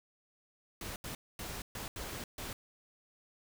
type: noise bursts at uneven times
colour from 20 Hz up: pink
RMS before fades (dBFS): -42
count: 6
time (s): 0.81-0.96 / 1.04-1.15 / 1.39-1.62 / 1.75-1.88 / 1.96-2.24 / 2.38-2.53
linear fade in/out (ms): 2
effects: none